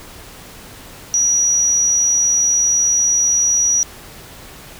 sine tone, 5810 Hz, F#8, 32 cents flat, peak -12 dBFS, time 1.14-3.83 s, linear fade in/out 0 ms, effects pink hiss -38 dBFS RMS until 4.79 s

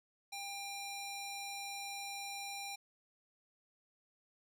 square tone with band-pass filter, 798 Hz, G5, 31 cents sharp, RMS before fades -44 dBFS, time 0.32-2.76 s, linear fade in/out 10 ms, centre 5800 Hz, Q 0.56, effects none

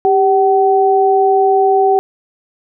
sine tone pair together, 394.5 / 760 Hz, G4 / F#5, +11 / +46 cents, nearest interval major seventh, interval 1135 cents, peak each -11 dBFS, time 0.05-1.99 s, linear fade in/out 0 ms, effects none

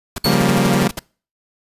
pink noise bursts, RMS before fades -24 dBFS, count 11, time 0.16-0.993 s, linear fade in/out 5 ms, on 23 ms, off 58 ms
45% pulse tone with exponential decay, 4405 Hz, C#8, 12 cents flat, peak -15 dBFS, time 0.24-0.51 s, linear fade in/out 5 ms, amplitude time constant 57 ms
sawtooth chord, G half-diminished seventh, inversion second, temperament equal with one note detuned, 138.59 / 176.64 / 196 / 233.1 Hz, Db3 / F3 / G3 / Bb3, 0 / +20 / 0 / 0 cents, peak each -15 dBFS, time 0.25-0.88 s, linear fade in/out 10 ms
effects noise-tail reverb RT60 0.4 s tail -24 dB re dry + resampled to 32000 Hz

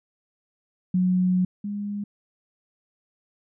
sine tone pair in turn, 182.9 / 204.4 Hz, F#3 / G#3, -20 / -27 cents, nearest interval major second, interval 193 cents, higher second, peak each -18 / -27 dBFS, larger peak first, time 0.94-1.45 / 1.64-2.04 s, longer first, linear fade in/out 5 ms, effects none

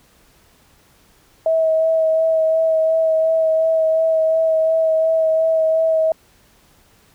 sine tone with vibrato, 643 Hz, E5, 43 cents flat, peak -13 dBFS, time 1.46-6.12 s, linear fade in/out 2 ms, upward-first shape sine, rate 2.8 Hz, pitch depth 15 cents each way, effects pink hiss -54 dBFS RMS until 7.14 s

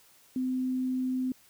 sine tone, 256.7 Hz, C4, 33 cents flat, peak -27 dBFS, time 0.36-1.32 s, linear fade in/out 2 ms, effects white hiss -60 dBFS RMS until 1.49 s

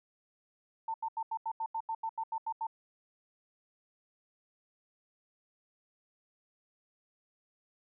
sine tone bursts, 897 Hz, A5, 33 cents sharp, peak -32 dBFS, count 13, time 0.88-2.669 s, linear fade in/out 5 ms, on 61 ms, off 83 ms, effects none

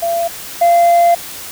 sine tone pair in turn, 679 / 689.3 Hz, F5 / F5, -49 / -23 cents, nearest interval unison, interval 26 cents, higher second, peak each -13 / -4 dBFS, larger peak second, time 0.02-0.28 / 0.61-1.15 s, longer second, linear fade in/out 10 ms, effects tanh soft clip ceiling -6 dBFS + white hiss -29 dBFS RMS until 1.51 s

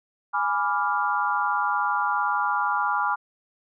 sine chord, G# diminished seventh, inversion none, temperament equal, 830.6 / 987.8 / 1174.7 / 1396.9 Hz, G#5 / B5 / D6 / F6, 0 / 0 / 0 / 0 cents, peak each -27 dBFS, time 0.33-3.16 s, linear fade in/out 20 ms, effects none

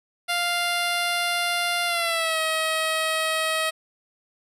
10% pulse tone with pitch glide, 698.5 to 636.8 Hz, F5 to D#5, 0 to +40 cents, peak -14 dBFS, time 0.28-3.71 s, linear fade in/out 20 ms, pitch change -160 cents, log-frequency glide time 1.86-2.39 s, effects resampled to 32000 Hz

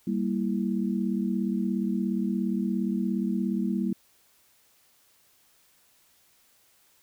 sine chord, E diminished, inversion first, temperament equal, 196 / 233.1 / 329.6 Hz, G3 / Bb3 / E4, 0 / 0 / 0 cents, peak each -27 / -29 / -33 dBFS, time 0.07-3.93 s, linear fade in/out 5 ms, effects white hiss -63 dBFS RMS until 7.02 s

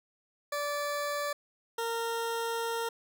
20% pulse tone pair in turn, 581 / 461.1 Hz, D5 / A#4, -19 / -19 cents, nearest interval major third, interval 400 cents, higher first, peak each -26 dBFS, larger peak neither, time 0.52-1.33 / 1.78-2.89 s, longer second, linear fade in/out 5 ms, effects none

